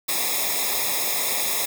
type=noise with comb filter; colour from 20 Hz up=white; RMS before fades=-24 dBFS; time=0.08-1.66 s; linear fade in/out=10 ms; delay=0.67 ms; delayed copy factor=-0.95; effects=none